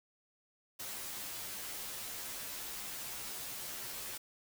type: noise with comb filter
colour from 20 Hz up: white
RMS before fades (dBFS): -43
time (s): 0.79-4.18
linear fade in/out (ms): 10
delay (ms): 12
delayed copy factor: -0.95
effects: none